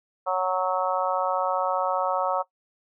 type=harmonic tone; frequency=185 Hz; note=F#3; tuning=in tune; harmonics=3 / 4 / 5 / 6 / 7; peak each=-27 / -28 / -29 / -30 / -30 dBFS; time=0.26-2.43 s; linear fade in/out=20 ms; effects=noise-tail reverb RT60 0.1 s tail -18 dB re dry